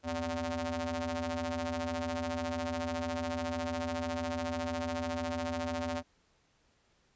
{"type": "ring-modulated tone", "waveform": "sawtooth", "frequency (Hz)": 164.81, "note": "E3", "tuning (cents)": 0, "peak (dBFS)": -26, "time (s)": [0.03, 6.03], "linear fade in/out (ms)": 50, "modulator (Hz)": 419, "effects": ["pink hiss -70 dBFS RMS until 7.15 s", "resampled to 16000 Hz"]}